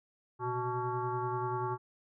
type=tone with frequency modulation; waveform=sine; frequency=622.3 Hz; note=D#5; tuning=in tune; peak=-31 dBFS; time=0.39-1.78 s; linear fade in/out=50 ms; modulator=251 Hz; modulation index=2.3; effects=none